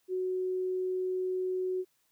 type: tone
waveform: sine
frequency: 370 Hz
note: F#4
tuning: in tune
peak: -29 dBFS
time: 0.08-1.85 s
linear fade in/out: 50 ms
effects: white hiss -73 dBFS RMS until 2.11 s